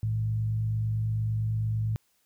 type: tone with frequency modulation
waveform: sine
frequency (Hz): 110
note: A2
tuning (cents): 0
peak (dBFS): -25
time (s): 0.03-1.96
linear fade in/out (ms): 0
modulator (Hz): 48.9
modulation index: 0.37
effects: white hiss -70 dBFS RMS until 2.25 s